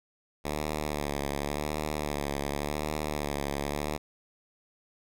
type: tone with vibrato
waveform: 5% pulse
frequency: 73.42 Hz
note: D2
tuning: in tune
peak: -19 dBFS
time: 0.44-3.98 s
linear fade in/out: 20 ms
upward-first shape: sine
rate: 0.9 Hz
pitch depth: 64 cents each way
effects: none